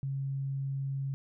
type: tone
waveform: sine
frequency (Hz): 136.6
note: C#3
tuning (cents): -25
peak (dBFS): -31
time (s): 0.03-1.14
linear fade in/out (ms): 0
effects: none